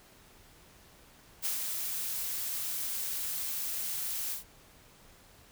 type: noise with ADSR envelope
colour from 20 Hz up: blue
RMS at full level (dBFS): -31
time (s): 1.42-4.44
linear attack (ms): 35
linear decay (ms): 130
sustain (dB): -4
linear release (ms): 120
effects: pink hiss -58 dBFS RMS until 5.51 s